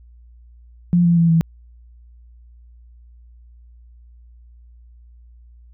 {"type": "tone with pitch steps", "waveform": "sine", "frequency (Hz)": [174.61, 171.02, 167.5, 164.05], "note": ["F3", "F3", "E3", "E3"], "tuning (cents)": [0, -36, 28, -8], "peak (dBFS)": -11, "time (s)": [0.93, 1.41], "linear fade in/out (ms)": 0, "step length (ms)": 120, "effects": ["added 59 Hz sine -43 dBFS peak until 5.73 s"]}